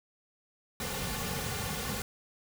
pink noise with comb filter, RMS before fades -35 dBFS, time 0.8-2.02 s, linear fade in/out 2 ms, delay 3.1 ms, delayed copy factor -0.8, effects none

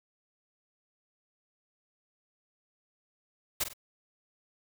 white noise with echo, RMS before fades -29 dBFS, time 3.6-3.64 s, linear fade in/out 10 ms, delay 48 ms, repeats 2, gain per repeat -9 dB, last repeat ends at 3.736 s, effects none

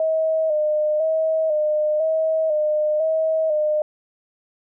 sine tone with vibrato, 622.3 Hz, D#5, in tune, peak -17 dBFS, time 0-3.82 s, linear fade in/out 2 ms, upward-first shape square, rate 1 Hz, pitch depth 42 cents each way, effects none

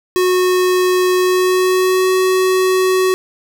square tone with pitch glide, 366 to 373.3 Hz, F#4 to F#4, -19 to +15 cents, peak -12 dBFS, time 0.16-3.14 s, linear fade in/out 0 ms, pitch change +34 cents, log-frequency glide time 1.17-2.11 s, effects none

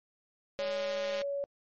click train, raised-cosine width 0.2 ms, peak -23 dBFS, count 130, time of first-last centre 0.59-1.216 s, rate 206 Hz
sine tone, 563 Hz, C#5, 27 cents sharp, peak -31 dBFS, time 0.59-1.44 s, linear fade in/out 0 ms
effects low-pass 5000 Hz 12 dB/octave + MP3 32 kbps

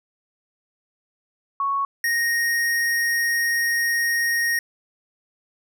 sine / square tone pair in turn, 1108.7 / 1864.6 Hz, C#6 / A#6, 0 / 0 cents, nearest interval major sixth, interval 900 cents, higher second, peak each -20 dBFS, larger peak neither, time 1.6-1.85 / 2.04-4.59 s, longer second, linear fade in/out 2 ms, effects none

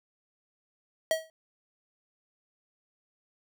square tone with exponential decay, 641 Hz, E5, 49 cents flat, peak -21 dBFS, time 1.11-1.3 s, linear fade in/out 1 ms, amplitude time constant 40 ms, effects none

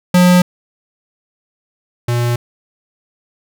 square tone pair in turn, 179.3 / 119.99 Hz, F3 / B2, +46 / -50 cents, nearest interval perfect fifth, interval 696 cents, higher first, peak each -7 / -14 dBFS, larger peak first, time 0.14-0.42 / 2.08-2.36 s, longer neither, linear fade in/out 5 ms, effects none

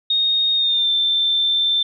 sine tone with pitch glide, 3714 to 3559 Hz, A#7 to A7, -7 to +19 cents, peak -15 dBFS, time 0.1-1.83 s, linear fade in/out 5 ms, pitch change -74 cents, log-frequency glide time 0.55-0.9 s, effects none

